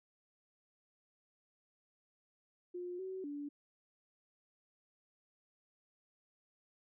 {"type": "tone with pitch steps", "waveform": "sine", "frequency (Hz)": [356.2, 377.1, 289.1], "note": ["F4", "F#4", "D4"], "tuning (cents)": [34, 33, -27], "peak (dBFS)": -40, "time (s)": [2.74, 3.49], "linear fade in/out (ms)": 10, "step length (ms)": 250, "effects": []}